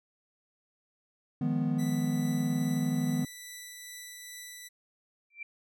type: chord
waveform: triangle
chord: F half-diminished seventh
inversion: third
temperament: equal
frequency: 155.56 / 174.61 / 207.7 / 246.9 Hz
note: Eb3 / F3 / Ab3 / Cb4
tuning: 0 / 0 / 0 / 0 cents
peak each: -29 / -34 / -33 / -28 dBFS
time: 1.41-3.25 s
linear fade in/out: 5 ms
type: tone with tremolo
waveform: 10% pulse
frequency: 1975.5 Hz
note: B6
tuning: in tune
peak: -33 dBFS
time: 1.78-4.69 s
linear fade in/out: 20 ms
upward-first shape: triangle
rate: 2.4 Hz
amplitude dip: 25%
type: tone with exponential growth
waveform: sine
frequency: 2349 Hz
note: D7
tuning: in tune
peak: -34 dBFS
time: 5.3-5.43 s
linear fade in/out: 5 ms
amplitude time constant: 28 ms
effects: none